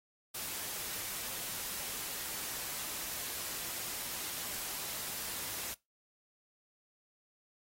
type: noise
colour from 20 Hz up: white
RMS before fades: -40 dBFS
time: 0.34-5.74 s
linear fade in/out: 10 ms
effects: noise-tail reverb RT60 0.2 s tail -21 dB re dry + AAC 48 kbps